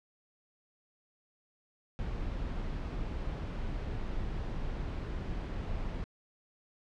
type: noise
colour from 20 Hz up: brown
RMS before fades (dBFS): -36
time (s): 1.99-6.04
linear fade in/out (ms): 0
effects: low-pass 4000 Hz 12 dB/octave